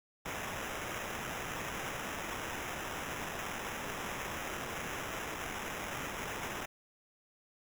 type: noise with sample-and-hold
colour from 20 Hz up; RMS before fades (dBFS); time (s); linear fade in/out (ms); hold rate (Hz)
blue; -40; 0.25-6.66; 10; 4410
effects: none